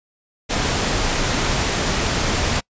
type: noise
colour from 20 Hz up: pink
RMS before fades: -20 dBFS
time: 0.49-2.61 s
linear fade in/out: 20 ms
effects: noise-tail reverb RT60 0.1 s tail -26 dB re dry + resampled to 16000 Hz